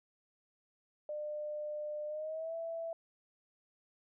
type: tone with pitch glide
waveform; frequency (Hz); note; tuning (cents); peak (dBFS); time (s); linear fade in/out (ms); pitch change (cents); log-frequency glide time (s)
sine; 600 to 661.9; D5 to E5; +37 to +7; -37; 1.09-2.93; 2; +170; 2.07-2.55
effects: none